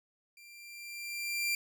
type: tone with level ramp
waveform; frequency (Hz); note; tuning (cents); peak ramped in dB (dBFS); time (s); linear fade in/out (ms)
sawtooth; 2371; D7; +16; -50 to -25; 0.37-1.55; 2
effects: none